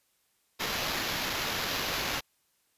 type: noise with sample-and-hold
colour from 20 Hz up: violet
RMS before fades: -32 dBFS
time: 0.59-2.21 s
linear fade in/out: 20 ms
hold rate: 8820 Hz
effects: white hiss -72 dBFS RMS until 2.77 s + resampled to 32000 Hz